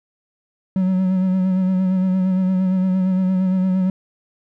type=tone with vibrato; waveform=triangle; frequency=186.6 Hz; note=F#3; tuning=15 cents sharp; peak=-13 dBFS; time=0.76-3.9 s; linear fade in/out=2 ms; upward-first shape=sine; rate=8.7 Hz; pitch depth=31 cents each way; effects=none